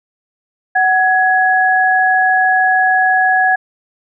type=tone pair together; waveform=sine; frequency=747.8 / 1674 Hz; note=F#5 / G#6; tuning=+18 / +13 cents; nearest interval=octave + major second; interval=1395 cents; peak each=-12 dBFS; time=0.75-3.56 s; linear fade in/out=10 ms; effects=none